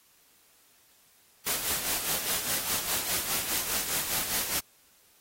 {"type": "noise with tremolo", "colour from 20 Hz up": "white", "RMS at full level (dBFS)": -28, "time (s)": [1.46, 4.6], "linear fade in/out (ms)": 10, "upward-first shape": "sine", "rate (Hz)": 4.9, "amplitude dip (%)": 55, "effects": ["white hiss -62 dBFS RMS until 5.2 s", "AAC 48 kbps"]}